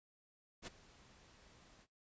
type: noise with ADSR envelope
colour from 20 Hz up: pink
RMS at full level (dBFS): -45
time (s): 0.62-1.87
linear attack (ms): 51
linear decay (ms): 15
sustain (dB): -19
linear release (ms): 56
effects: noise-tail reverb RT60 0.2 s tail -19 dB re dry + resampled to 16000 Hz